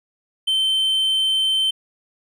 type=tone; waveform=triangle; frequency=3096 Hz; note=G7; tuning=22 cents flat; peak=-15 dBFS; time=0.47-1.71 s; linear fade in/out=10 ms; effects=none